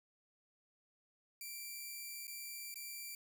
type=tone with dropouts; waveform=5% pulse; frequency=2349 Hz; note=D7; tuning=in tune; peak=-35 dBFS; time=1.41-3.15 s; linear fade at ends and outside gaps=2 ms; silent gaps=2.27-2.278 / 2.742-2.757 s; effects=none